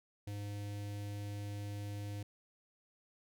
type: tone with notch filter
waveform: square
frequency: 102.3 Hz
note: G#2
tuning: 26 cents flat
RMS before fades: -42 dBFS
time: 0.27-2.23 s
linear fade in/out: 5 ms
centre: 1200 Hz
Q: 1.1
effects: none